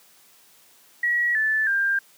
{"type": "tone with pitch steps", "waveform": "sine", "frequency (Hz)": [1918, 1748.7, 1594.3], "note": ["A#6", "A6", "G6"], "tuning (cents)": [49, -11, 29], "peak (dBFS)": -19, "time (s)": [1.03, 1.99], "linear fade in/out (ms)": 5, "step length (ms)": 320, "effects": ["white hiss -55 dBFS RMS until 2.17 s", "high-pass 150 Hz 12 dB/octave"]}